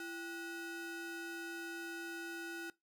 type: ring-modulated tone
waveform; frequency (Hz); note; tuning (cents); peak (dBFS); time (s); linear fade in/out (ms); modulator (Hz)
square; 565; C#5; +33; -40; 0-2.7; 2; 902
effects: noise-tail reverb RT60 0.2 s tail -21 dB re dry